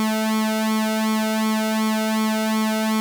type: tone with flanger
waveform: sawtooth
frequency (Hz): 218.3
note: A3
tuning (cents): -13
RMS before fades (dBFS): -21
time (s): 0-3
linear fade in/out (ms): 0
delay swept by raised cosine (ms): 0.89 to 1.43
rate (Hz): 2.7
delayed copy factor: +1
effects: 8-bit